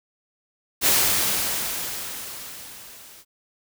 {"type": "noise with level ramp", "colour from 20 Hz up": "white", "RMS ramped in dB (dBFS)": [-17, -47], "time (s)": [0.81, 3.25], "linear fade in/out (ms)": 50, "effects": []}